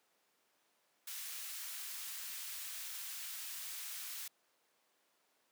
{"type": "high-pass noise", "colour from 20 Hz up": "white", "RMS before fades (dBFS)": -45, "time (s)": [1.07, 4.28], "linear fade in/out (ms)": 5, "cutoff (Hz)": 1500, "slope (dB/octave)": 12, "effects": ["pink hiss -75 dBFS RMS until 5.51 s", "high-pass 400 Hz 12 dB/octave"]}